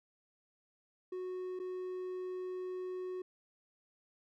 triangle tone with dropouts, 367.7 Hz, F#4, 11 cents flat, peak -36 dBFS, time 1.12-3.22 s, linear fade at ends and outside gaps 5 ms, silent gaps 1.592-1.598 s, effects none

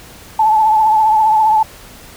sine tone with vibrato, 869 Hz, A5, 22 cents flat, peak -8 dBFS, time 0.39-1.63 s, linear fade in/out 5 ms, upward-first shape triangle, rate 15 Hz, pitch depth 50 cents each way, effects pink hiss -38 dBFS RMS until 2.16 s

